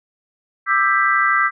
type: chord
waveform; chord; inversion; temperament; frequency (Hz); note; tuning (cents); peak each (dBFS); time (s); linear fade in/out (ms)
sine; E minor seventh; third; just; 1186.7 / 1318.5 / 1582.2 / 1977.8; D6 / E6 / G6 / B6; +18 / 0 / +16 / +2; -19; 0.66-1.51; 50
effects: none